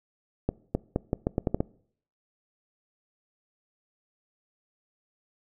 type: accelerating click train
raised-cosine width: 2 ms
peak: -11 dBFS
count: 9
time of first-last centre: 0.49-1.605 s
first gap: 260 ms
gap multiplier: 0.81
effects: noise-tail reverb RT60 0.6 s tail -23 dB re dry